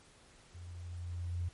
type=tone with level ramp; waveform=sine; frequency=87.31 Hz; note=F2; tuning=in tune; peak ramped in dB=-46 to -32 dBFS; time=0.54-1.49 s; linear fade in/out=10 ms; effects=pink hiss -61 dBFS RMS until 1.53 s + MP3 48 kbps